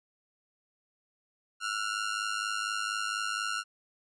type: ring-modulated tone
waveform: sawtooth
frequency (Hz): 1396.9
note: F6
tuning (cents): 0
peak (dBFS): -24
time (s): 1.6-3.64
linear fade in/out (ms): 50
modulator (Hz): 52.1
effects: resampled to 22050 Hz